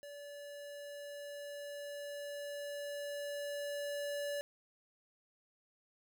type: tone with level ramp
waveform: square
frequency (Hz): 576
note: D5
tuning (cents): -34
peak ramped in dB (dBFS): -48 to -37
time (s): 0.03-4.41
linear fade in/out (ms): 0
effects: none